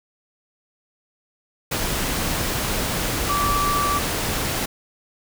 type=tone in noise; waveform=sine; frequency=1159 Hz; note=D6; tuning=23 cents flat; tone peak=-20 dBFS; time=3.29-3.99 s; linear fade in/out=10 ms; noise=pink; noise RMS=-24 dBFS; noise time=1.71-4.66 s; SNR=+1 dB; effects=none